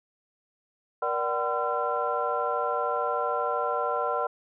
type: tone cluster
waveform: sine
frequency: 475 / 588 / 756 / 1019 / 1358 Hz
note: A#4 / D5 / F#5 / C6 / F6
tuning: +33 / +2 / +37 / -46 / -49 cents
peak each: -31 dBFS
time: 1.02-4.27 s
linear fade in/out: 5 ms
effects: tanh soft clip ceiling -13 dBFS